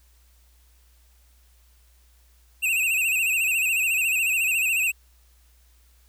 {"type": "tone with vibrato", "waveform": "square", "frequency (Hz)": 2624, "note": "E7", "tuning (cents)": -9, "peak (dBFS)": -21, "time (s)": [2.62, 4.92], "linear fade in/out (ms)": 20, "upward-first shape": "sine", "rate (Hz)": 14, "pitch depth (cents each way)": 94, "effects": ["added 60 Hz sine -55 dBFS peak until 6.08 s", "white hiss -63 dBFS RMS until 6.08 s"]}